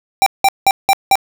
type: tone bursts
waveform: square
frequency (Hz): 784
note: G5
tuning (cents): 0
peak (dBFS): -8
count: 5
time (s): 0.22-1.155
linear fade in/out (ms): 0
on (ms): 43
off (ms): 180
effects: none